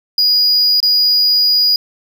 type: tone with dropouts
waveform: triangle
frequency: 4902 Hz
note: D#8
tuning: 27 cents flat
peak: -8 dBFS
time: 0.18-1.76 s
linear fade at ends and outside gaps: 2 ms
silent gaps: 0.803-0.828 s
effects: none